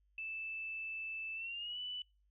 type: tone with pitch glide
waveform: sine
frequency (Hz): 2637 to 2977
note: E7 to F#7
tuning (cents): 0 to +10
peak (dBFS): -40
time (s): 0.18-2.02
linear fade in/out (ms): 2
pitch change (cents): +210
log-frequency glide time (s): 1.35-1.79
effects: noise-tail reverb RT60 0.3 s tail -26 dB re dry + added 50 Hz sine -70 dBFS peak until 2.3 s